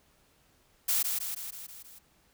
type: noise with echo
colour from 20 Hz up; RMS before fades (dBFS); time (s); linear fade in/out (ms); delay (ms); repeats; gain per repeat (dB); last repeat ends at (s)
blue; -27; 0.88-1.03; 10; 160; 6; -4; 1.99
effects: pink hiss -66 dBFS RMS until 2.33 s